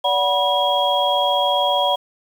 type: tone cluster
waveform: sine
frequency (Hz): 576 / 741 / 974 / 3289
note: D5 / F#5 / B5 / G#7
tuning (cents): -34 / +2 / -24 / -18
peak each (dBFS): -21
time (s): 0.04-1.96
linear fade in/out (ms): 10
effects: 7-bit